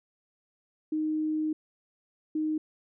sine tone pair in turn, 310 / 310 Hz, D#4 / D#4, -6 / -6 cents, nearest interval unison, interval 0 cents, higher neither, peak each -26 dBFS, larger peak neither, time 0.92-1.53 / 2.35-2.58 s, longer first, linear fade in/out 5 ms, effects none

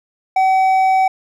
sine tone with hard clipping, 760 Hz, F#5, 46 cents sharp, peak -12 dBFS, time 0.36-1.08 s, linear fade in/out 5 ms, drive 5 dB, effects none

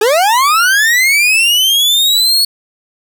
40% pulse linear sweep, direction up, 400 to 4404 Hz, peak -7 dBFS, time 0.01-2.45 s, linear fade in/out 5 ms, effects none

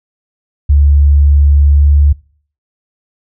sine tone with pitch glide, 71.8 to 72.3 Hz, D2 to D2, -39 to -27 cents, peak -4 dBFS, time 0.69-2.13 s, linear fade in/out 10 ms, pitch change +12 cents, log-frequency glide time 1.74-1.87 s, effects noise-tail reverb RT60 0.5 s tail -24 dB re dry

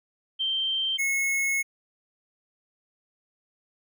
sine / square tone pair in turn, 3136 / 2182 Hz, G7 / C#7, 0 / -28 cents, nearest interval tritone, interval 628 cents, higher first, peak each -24 dBFS, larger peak neither, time 0.39-0.98 / 0.98-1.63 s, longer second, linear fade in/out 20 ms, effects none

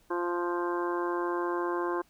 harmonic tone, 174.61 Hz, F3, in tune, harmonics 2 / 3 / 4 / 5 / 6 / 7 / 8 / 9, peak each -30 / -39 / -42 / -39 / -34 / -46 / -46 / -41 dBFS, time 0.1-2.02 s, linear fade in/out 10 ms, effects pink hiss -65 dBFS RMS until 2.09 s

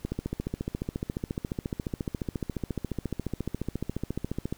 click train, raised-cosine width 3 ms, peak -17 dBFS, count 65, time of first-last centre 0.05-4.526 s, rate 14.3 Hz, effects pink hiss -56 dBFS RMS until 4.57 s

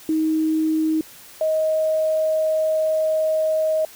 sine tone pair in turn, 315.2 / 628.9 Hz, D#4 / D#5, +23 / +18 cents, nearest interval octave, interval 1195 cents, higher second, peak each -17 dBFS, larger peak neither, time 0.09-1.01 / 1.41-3.85 s, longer second, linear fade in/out 2 ms, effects white hiss -44 dBFS RMS until 3.95 s

